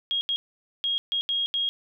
sine tone bursts at uneven times, 3269 Hz, G#7, 28 cents flat, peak -23 dBFS, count 6, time 0.11-0.21 / 0.29-0.36 / 0.84-0.98 / 1.12-1.21 / 1.29-1.46 / 1.54-1.69 s, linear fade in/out 0 ms, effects none

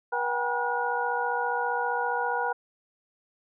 sine tone cluster, 482.6 / 752 / 807 / 961 / 1446 Hz, B4 / F#5 / G#5 / B5 / F#6, -40 / +28 / -50 / -48 / -40 cents, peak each -32 / -34 / -32 / -30 / -31 dBFS, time 0.12-2.53 s, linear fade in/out 10 ms, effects none

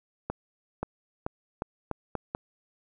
accelerating click train, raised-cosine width 1 ms, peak -16 dBFS, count 7, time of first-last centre 0.3-2.349 s, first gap 530 ms, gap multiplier 0.82, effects none

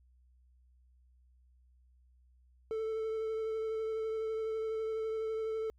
triangle tone with vibrato, 441.5 Hz, A4, 6 cents sharp, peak -31 dBFS, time 2.71-5.7 s, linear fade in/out 0 ms, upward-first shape triangle, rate 12 Hz, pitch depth 18 cents each way, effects added 62 Hz sine -62 dBFS peak until 5.78 s

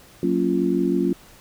sine chord, Gb major seventh, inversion none, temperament just, 185 / 231.2 / 277.5 / 346.9 Hz, Gb3 / Bb3 / Db4 / F4, 0 / -14 / +2 / -12 cents, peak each -24 / -26 / -23 / -22 dBFS, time 0.23-1.13 s, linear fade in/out 2 ms, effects pink hiss -49 dBFS RMS until 1.4 s

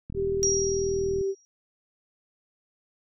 click train, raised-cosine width 5 ms, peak -25 dBFS, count 46, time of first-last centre 0.1-1.211 s, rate 40.5 Hz
sine tone with pitch glide, 392 to 389.3 Hz, G4 to G4, 0 to -12 cents, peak -24 dBFS, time 0.14-1.35 s, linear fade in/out 50 ms, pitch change -12 cents, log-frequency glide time 0.53-1.11 s
sine tone with exponential decay, 5690 Hz, F8, 31 cents sharp, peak -20 dBFS, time 0.43-1.45 s, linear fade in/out 0 ms, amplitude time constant 220 ms
effects none

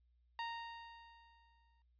sawtooth tone with exponential decay, 928 Hz, A#5, 8 cents flat, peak -35 dBFS, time 0.39-1.82 s, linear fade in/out 1 ms, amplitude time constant 310 ms, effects added 60 Hz sine -70 dBFS peak until 1.99 s + resampled to 11025 Hz

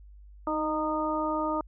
harmonic tone with a mistuned harmonic, 307.7 Hz, D#4, 19 cents flat, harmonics 1 / 2 / 3 / 4, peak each -31 / -32 / -32 / -32 dBFS, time 0.47-1.61 s, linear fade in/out 2 ms, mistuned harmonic 1, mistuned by +24 cents, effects added 50 Hz sine -47 dBFS peak until 1.67 s

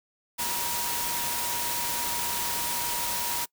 sine tone in noise, 952 Hz, A#5, 36 cents sharp, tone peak -34 dBFS, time 0.38-3.46 s, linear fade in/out 20 ms, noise white, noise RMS -30 dBFS, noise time 0.38-3.46 s, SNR -7 dB, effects noise-tail reverb RT60 0.1 s tail -24 dB re dry

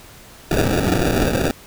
blue noise with sample-and-hold, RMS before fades -18 dBFS, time 0.51-1.51 s, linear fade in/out 2 ms, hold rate 1050 Hz, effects pink hiss -43 dBFS RMS until 1.66 s

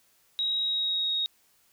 sine tone with pitch glide, 3814 to 3759 Hz, A#7 to A#7, +39 to +14 cents, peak -25 dBFS, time 0.39-1.26 s, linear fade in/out 0 ms, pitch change -25 cents, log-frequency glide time 0.59-1.15 s, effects white hiss -65 dBFS RMS until 1.72 s

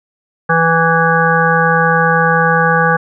harmonic tone, 164.9 Hz, E3, 1 cent sharp, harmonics 1 / 3 / 5 / 7 / 9 / 10, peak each -16 / -16 / -16 / -16 / -16 / -16 dBFS, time 0.49-2.97 s, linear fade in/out 10 ms, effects none

